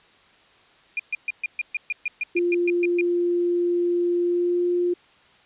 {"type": "tone bursts", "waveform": "sine", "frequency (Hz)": 2422, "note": "D#7", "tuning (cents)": -47, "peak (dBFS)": -22, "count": 14, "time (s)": [0.97, 3.01], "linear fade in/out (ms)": 2, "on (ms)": 25, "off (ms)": 130}
{"type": "tone with pitch glide", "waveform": "sine", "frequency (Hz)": [349.2, 352.6], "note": ["F4", "F4"], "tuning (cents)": [0, 17], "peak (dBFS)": -19, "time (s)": [2.35, 4.94], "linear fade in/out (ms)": 10, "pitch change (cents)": 17, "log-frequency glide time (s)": [4.21, 4.67]}
{"effects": ["white hiss -55 dBFS RMS until 5.45 s", "resampled to 8000 Hz"]}